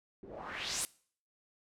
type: noise with low-pass filter sweep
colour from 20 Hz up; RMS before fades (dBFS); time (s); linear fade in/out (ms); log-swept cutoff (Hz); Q
white; -40; 0.23-0.85; 0; 300 to 11000; 2.8
effects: noise-tail reverb RT60 0.5 s tail -22 dB re dry